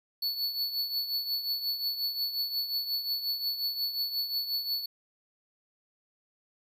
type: tone with tremolo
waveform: square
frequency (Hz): 4435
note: C#8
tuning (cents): 0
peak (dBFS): -27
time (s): 0.22-4.86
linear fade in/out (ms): 5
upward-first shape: triangle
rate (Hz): 5.6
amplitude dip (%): 70
effects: 11-bit